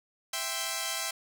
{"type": "chord", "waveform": "5% pulse", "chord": "C major", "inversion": "first", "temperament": "equal", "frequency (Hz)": [659.3, 784, 1046.5], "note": ["E5", "G5", "C6"], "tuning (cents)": [0, 0, 0], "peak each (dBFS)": -24, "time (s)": [0.33, 1.11], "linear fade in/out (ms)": 5, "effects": []}